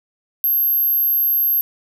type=tone; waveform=sine; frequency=12530 Hz; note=G9; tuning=2 cents flat; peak=-14 dBFS; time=0.44-1.61 s; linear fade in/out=0 ms; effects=none